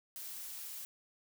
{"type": "noise", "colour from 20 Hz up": "blue", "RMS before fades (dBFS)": -45, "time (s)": [0.16, 0.85], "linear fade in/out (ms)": 0, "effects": []}